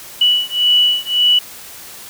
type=beating tone pair; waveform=sine; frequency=2950 / 2951.8 Hz; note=F#7 / F#7; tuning=-6 / -5 cents; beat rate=1.8 Hz; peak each=-14 dBFS; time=0.21-1.39 s; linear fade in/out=5 ms; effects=white hiss -35 dBFS RMS until 2.09 s